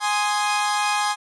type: chord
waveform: sawtooth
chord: Ab major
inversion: none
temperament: equal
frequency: 830.6 / 1046.5 / 1244.5 Hz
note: Ab5 / C6 / Eb6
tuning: 0 / 0 / 0 cents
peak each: -18 / -23 / -23 dBFS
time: 0-1.16 s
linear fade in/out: 50 ms
effects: resampled to 24000 Hz